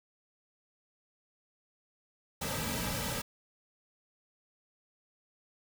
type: noise with comb filter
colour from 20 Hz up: pink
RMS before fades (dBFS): -35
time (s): 2.41-3.22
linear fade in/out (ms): 10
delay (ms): 2.8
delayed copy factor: -0.85
effects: none